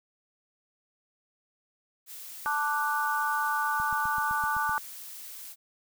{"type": "noise", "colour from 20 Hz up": "blue", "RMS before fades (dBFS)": -43, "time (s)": [2.06, 5.56], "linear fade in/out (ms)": 50}
{"type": "chord", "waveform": "sine", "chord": "D major", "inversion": "second", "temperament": "equal", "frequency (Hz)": [880, 1174.7, 1480], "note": ["A5", "D6", "F#6"], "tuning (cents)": [0, 0, 0], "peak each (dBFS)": -30, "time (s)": [2.46, 4.78], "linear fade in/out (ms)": 0}
{"type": "click train", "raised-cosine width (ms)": 5, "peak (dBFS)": -32, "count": 8, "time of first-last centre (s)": [3.8, 4.694], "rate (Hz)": 7.83}
{"effects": []}